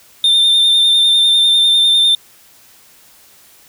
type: tone with vibrato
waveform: triangle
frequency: 3600 Hz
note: A7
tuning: 39 cents sharp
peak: -7 dBFS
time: 0.24-2.15 s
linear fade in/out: 2 ms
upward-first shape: sine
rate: 10 Hz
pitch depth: 24 cents each way
effects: white hiss -46 dBFS RMS until 3.68 s